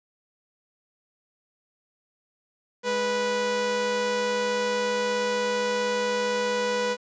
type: tone pair together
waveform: sawtooth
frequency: 208.1 / 491.7 Hz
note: G#3 / B4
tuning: +4 / -8 cents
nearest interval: octave + minor third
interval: 1488 cents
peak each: -30 / -20 dBFS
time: 2.83-6.97 s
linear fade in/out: 50 ms
effects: resampled to 16000 Hz + 9-bit